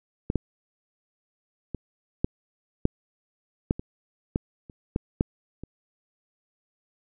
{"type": "clicks", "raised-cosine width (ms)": 3, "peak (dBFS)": [-12, -10, -18, -9, -6, -8, -21, -10, -30, -11, -7, -24], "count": 12, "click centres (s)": [0.301, 0.357, 1.747, 2.245, 2.854, 3.709, 3.795, 4.359, 4.698, 4.961, 5.209, 5.636], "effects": []}